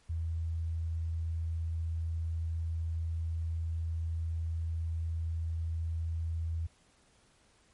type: tone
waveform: sine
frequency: 82 Hz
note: E2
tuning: 9 cents flat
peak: -31 dBFS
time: 0.09-6.67 s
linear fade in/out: 10 ms
effects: pink hiss -66 dBFS RMS until 7.73 s + MP3 48 kbps